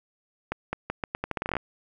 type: accelerating click train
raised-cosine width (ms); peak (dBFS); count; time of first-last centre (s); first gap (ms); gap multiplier
0.5; -13; 15; 0.52-1.567; 210; 0.81
effects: none